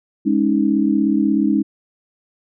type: chord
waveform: sine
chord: Ab suspended fourth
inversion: none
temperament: equal with one note detuned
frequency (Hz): 207.7 / 277.2 / 313.8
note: Ab3 / Db4 / Eb4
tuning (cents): 0 / 0 / +15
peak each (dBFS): -18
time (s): 0.25-1.63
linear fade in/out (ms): 20
effects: none